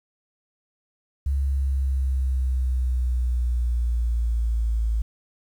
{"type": "exponential sweep", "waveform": "sine", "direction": "down", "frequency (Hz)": [69.3, 55], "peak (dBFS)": -20, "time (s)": [1.26, 5.02], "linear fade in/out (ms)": 5, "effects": ["9-bit"]}